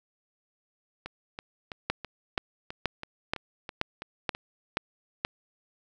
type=two click trains; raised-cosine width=0.3 ms; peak=-21 / -10 dBFS; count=11 / 8; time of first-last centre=1.06-4.349 / 1.9-5.249 s; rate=3.04 / 2.09 Hz; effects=none